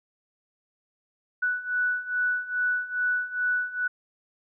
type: beating tone pair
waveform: sine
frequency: 1480 / 1482.4 Hz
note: F#6 / F#6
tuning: 0 / +3 cents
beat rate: 2.4 Hz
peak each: -29 / -26 dBFS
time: 1.42-3.88 s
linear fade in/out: 10 ms
effects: none